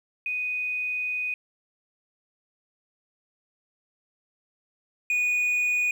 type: tone pair in turn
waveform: sine / triangle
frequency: 2489 / 2466 Hz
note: D#7 / D#7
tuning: 0 / -16 cents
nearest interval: unison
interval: 16 cents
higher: first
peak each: -26 / -20 dBFS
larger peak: second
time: 0.26-1.34 / 5.1-5.91 s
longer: first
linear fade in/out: 2 ms
effects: 10-bit